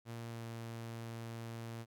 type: tone with pitch glide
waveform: sawtooth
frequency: 116.3 to 115.16 Hz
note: A#2 to A#2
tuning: -4 to -21 cents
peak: -39 dBFS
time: 0.05-1.86 s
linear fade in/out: 50 ms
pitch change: -17 cents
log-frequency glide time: 0.28-0.42 s
effects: none